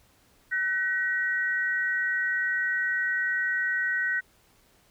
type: tone pair together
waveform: sine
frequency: 1510.6 / 1900 Hz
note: F#6 / A#6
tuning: +35 / +33 cents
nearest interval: major third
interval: 398 cents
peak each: -27 dBFS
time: 0.51-4.21 s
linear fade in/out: 20 ms
effects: pink hiss -62 dBFS RMS until 4.9 s